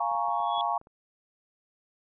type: chord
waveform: sine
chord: Bb minor seventh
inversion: second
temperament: equal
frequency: 698.5 / 830.6 / 932.3 / 1108.7 Hz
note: F5 / Ab5 / Bb5 / Db6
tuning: 0 / 0 / 0 / 0 cents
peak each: -31 dBFS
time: 0-0.78 s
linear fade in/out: 5 ms
type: clicks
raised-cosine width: 1 ms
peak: -39 dBFS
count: 7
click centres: 0.116 / 0.151 / 0.284 / 0.402 / 0.579 / 0.814 / 0.871 s
type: tone with exponential growth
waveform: sine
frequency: 3369 Hz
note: G#7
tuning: 24 cents sharp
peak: -30 dBFS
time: 0.3-0.61 s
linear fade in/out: 1 ms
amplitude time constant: 67 ms
effects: none